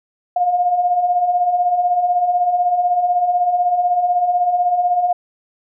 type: beating tone pair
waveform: sine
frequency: 698.5 / 714.5 Hz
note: F5 / F5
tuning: 0 / +39 cents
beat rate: 16 Hz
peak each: -22 / -14 dBFS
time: 0.36-5.13 s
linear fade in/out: 5 ms
effects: none